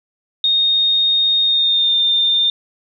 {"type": "tone with pitch glide", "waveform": "sine", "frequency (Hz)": [3702, 3611], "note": ["A#7", "A7"], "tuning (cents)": [-13, 44], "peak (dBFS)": -12, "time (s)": [0.44, 2.5], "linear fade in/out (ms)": 2, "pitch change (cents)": -43, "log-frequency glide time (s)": [1.43, 1.97], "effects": []}